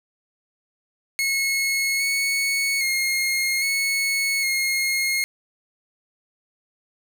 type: tone with pitch steps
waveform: sawtooth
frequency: 2180 / 2212 / 2142 / 2200 / 2148 Hz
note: C#7 / C#7 / C7 / C#7 / C7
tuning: -29 / -4 / +40 / -14 / +45 cents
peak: -17 dBFS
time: 1.19-5.24 s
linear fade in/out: 0 ms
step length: 810 ms
effects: none